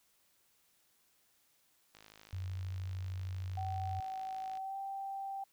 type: click train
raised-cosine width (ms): 0.2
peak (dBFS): -37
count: 140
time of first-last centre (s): 1.95-4.573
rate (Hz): 53
type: tone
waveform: sine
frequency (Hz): 92.5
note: F#2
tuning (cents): 0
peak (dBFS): -37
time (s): 2.33-4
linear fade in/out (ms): 0
type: tone with pitch glide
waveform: sine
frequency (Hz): 762 to 783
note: G5 to G5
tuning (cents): -49 to -2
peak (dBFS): -38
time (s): 3.57-5.44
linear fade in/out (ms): 5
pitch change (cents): +47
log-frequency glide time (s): 4.56-4.77
effects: white hiss -72 dBFS RMS until 5.52 s